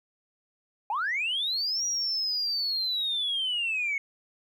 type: linear two-way sweep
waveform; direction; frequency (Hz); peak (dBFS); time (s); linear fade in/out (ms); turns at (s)
sine; up then down; 784 to 5780 to 2180; -25; 0.9-3.98; 2; 1.85
effects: tanh soft clip ceiling -22 dBFS + 11-bit